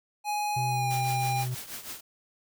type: tone with pitch glide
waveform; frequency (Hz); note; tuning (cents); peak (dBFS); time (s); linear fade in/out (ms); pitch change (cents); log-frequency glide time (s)
square; 834 to 802.8; G#5 to G5; +7 to +41; -28; 0.24-1.46; 50; -66; 0.66-0.94
type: tone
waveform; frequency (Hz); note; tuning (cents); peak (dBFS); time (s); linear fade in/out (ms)
triangle; 125.9; B2; +34; -27; 0.56-1.55; 10
type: noise with tremolo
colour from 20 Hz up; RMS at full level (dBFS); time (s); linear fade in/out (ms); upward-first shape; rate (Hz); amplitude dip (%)
white; -37; 0.9-2.01; 10; triangle; 6.2; 75
effects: none